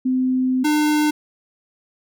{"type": "tone pair in turn", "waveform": ["sine", "square"], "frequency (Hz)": [257, 301.3], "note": ["C4", "D4"], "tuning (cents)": [-31, 44], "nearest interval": "minor third", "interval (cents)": 275, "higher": "second", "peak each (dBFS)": -16, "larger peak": "neither", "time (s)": [[0.05, 0.64], [0.64, 1.11]], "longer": "first", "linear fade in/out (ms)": 10, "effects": []}